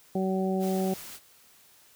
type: harmonic tone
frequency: 189.3 Hz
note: F#3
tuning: 40 cents sharp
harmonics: 1 / 2 / 3 / 4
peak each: -27 / -30 / -35 / -35 dBFS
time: 0.15-0.94 s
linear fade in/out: 5 ms
type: noise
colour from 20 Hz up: white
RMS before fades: -43 dBFS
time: 0.59-1.2 s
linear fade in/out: 50 ms
effects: white hiss -58 dBFS RMS until 1.95 s